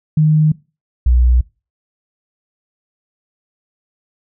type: tone pair in turn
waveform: sine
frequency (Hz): 154.3 / 61.23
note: D#3 / B1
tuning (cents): -14 / -14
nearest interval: octave + major third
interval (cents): 1600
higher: first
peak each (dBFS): -8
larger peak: neither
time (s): 0.17-0.52 / 1.06-1.41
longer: neither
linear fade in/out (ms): 5
effects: noise-tail reverb RT60 0.3 s tail -22 dB re dry